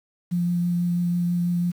sine tone with vibrato, 174.61 Hz, F3, in tune, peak -20 dBFS, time 0.31-1.72 s, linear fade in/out 20 ms, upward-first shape triangle, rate 6.1 Hz, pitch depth 14 cents each way, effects 8-bit

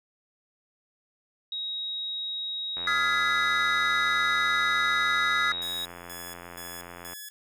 sine tone, 3795 Hz, A#7, 30 cents sharp, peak -30 dBFS, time 1.52-5.85 s, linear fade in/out 2 ms
click train, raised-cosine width 0.5 ms, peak -26 dBFS, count 381, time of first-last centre 2.77-7.133 s, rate 87.1 Hz
triangle chord, F half-diminished seventh, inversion third, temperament just, 1257.2 / 1396.9 / 1676.3 / 2012 Hz, Eb6 / F6 / Ab6 / Cb7, +18 / 0 / +16 / +32 cents, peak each -27 dBFS, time 2.87-5.52 s, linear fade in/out 2 ms
5% pulse tone with tremolo, 1700 Hz, G#6, 40 cents sharp, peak -28 dBFS, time 5.62-7.3 s, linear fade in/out 0 ms, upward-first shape square, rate 2.1 Hz, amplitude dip 80%
effects none

